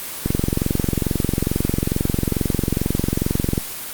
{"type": "click train", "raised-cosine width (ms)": 3, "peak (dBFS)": -5, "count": 75, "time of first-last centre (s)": [0.26, 3.578], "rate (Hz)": 22.3, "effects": ["white hiss -30 dBFS RMS until 3.93 s", "Opus 24 kbps"]}